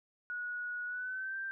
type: tone with pitch glide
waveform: sine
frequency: 1459 to 1572.8 Hz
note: F#6 to G6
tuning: -25 to +5 cents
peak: -36 dBFS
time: 0.3-1.51 s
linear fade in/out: 0 ms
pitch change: +130 cents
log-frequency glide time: 0.86-1.38 s
effects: none